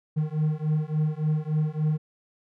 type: beating tone pair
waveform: triangle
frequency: 152.2 / 155.7 Hz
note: D#3 / D#3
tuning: -38 / +2 cents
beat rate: 3.5 Hz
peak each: -24 dBFS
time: 0.16-1.98 s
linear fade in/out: 20 ms
effects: none